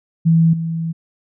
sine tone with level steps, 164.2 Hz, E3, 6 cents flat, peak -9 / -19 dBFS, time 0.25-0.93 s, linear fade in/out 20 ms, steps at 0.53 s, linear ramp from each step 5 ms, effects none

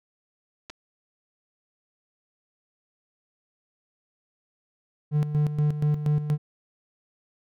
clicks, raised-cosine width 0.2 ms, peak -23 dBFS, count 2, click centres 0.698 / 0.701 s
triangle tone with tremolo, 149.3 Hz, D3, 29 cents sharp, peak -17 dBFS, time 5.11-6.38 s, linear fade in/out 50 ms, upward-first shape square, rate 4.2 Hz, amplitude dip 65%
effects none

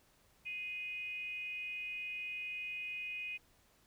sine tone with frequency modulation, 2489 Hz, D#7, in tune, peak -39 dBFS, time 0.45-3.38 s, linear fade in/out 20 ms, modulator 399 Hz, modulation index 0.38, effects pink hiss -69 dBFS RMS until 3.86 s

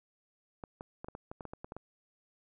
clicks, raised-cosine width 1 ms, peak -28 dBFS, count 12, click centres 0.638 / 0.809 / 1.045 / 1.085 / 1.151 / 1.315 / 1.408 / 1.453 / 1.535 / 1.645 / 1.721 / 1.766 s, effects none

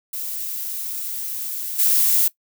violet noise with level steps, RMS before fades -28 / -17 dBFS, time 0.13-2.28 s, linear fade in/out 5 ms, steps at 1.78 s, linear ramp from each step 20 ms, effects noise-tail reverb RT60 0.1 s tail -19 dB re dry

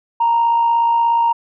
sine tone with amplitude modulation, 931 Hz, A#5, 2 cents flat, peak -9 dBFS, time 0.2-1.33 s, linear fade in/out 10 ms, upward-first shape sine, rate 56.8 Hz, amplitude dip 35%, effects tanh soft clip ceiling -8 dBFS

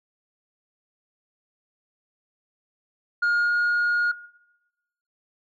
sine tone with pitch glide, 1423 to 1432.1 Hz, F6 to F6, +32 to +43 cents, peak -16 dBFS, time 3.22-4.12 s, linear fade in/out 10 ms, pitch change +11 cents, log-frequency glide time 3.35-3.58 s, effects noise-tail reverb RT60 1.0 s tail -22 dB re dry + tanh soft clip ceiling -18 dBFS

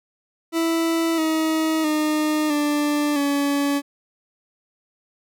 40% pulse tone with pitch steps, 329.6 / 317.5 / 305.8 / 294.5 / 283.6 Hz, E4 / D#4 / D#4 / D4 / C#4, 0 / +35 / -30 / +5 / +40 cents, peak -18 dBFS, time 0.52-3.82 s, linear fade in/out 50 ms, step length 660 ms, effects none

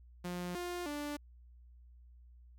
sawtooth tone with pitch steps, 177.6 / 353.2 / 292.8 Hz, F3 / F4 / D4, +29 / +20 / -5 cents, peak -34 dBFS, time 0.24-1.17 s, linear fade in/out 10 ms, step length 310 ms, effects added 60 Hz sine -55 dBFS peak until 2.58 s

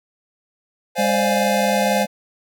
square chord, D half-diminished seventh, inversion third, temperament equal, 523.3 / 587.3 / 698.5 / 830.6 Hz, C5 / D5 / F5 / Ab5, 0 / 0 / 0 / 0 cents, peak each -22 / -26 / -23 / -24 dBFS, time 0.95-2.07 s, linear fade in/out 50 ms
harmonic tone, 203.1 Hz, G#3, 38 cents flat, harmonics 1 / 3 / 4, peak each -22 / -29 / -35 dBFS, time 0.98-2.06 s, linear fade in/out 10 ms
effects none

